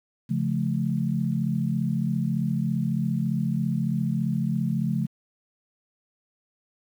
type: chord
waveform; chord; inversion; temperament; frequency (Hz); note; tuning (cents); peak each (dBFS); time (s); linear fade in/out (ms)
sine; Db augmented; none; just; 138.59 / 173.24 / 216.5; Db3 / F3 / A3; 0 / -14 / -28; -27 / -27 / -27; 0.29-5.07; 20
effects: 9-bit